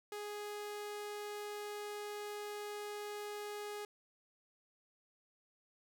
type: tone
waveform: sawtooth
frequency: 415.3 Hz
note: G#4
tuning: in tune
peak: -38 dBFS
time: 0.12-3.85 s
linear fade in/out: 2 ms
effects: 13-bit